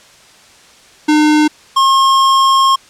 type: tone pair in turn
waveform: square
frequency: 303.3 / 1074.9 Hz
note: D#4 / C6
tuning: -44 / +46 cents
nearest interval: octave + minor seventh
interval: 2190 cents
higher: second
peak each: -8 dBFS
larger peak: neither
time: 1.08-1.48 / 1.76-2.76 s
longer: second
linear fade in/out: 10 ms
effects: white hiss -43 dBFS RMS until 2.89 s + low-pass 7000 Hz 12 dB/octave